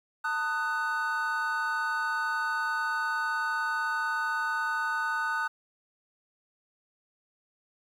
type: chord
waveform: triangle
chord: D# diminished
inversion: second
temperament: just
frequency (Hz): 896 / 1244.5 / 1493.4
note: A5 / D#6 / F#6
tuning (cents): +31 / 0 / +16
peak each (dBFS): -32 / -31 / -28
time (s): 0.24-5.48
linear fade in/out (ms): 10
effects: 10-bit